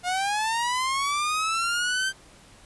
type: linear sweep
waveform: sawtooth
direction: up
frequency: 705 to 1571 Hz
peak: -20 dBFS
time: 0.03-2.13 s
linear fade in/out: 50 ms
effects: pink hiss -52 dBFS RMS until 2.65 s + resampled to 24000 Hz